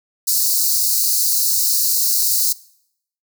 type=high-pass noise; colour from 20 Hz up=white; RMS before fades=-17 dBFS; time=0.27-2.53 s; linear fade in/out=10 ms; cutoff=4100 Hz; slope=96 dB/octave; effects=noise-tail reverb RT60 0.7 s tail -21 dB re dry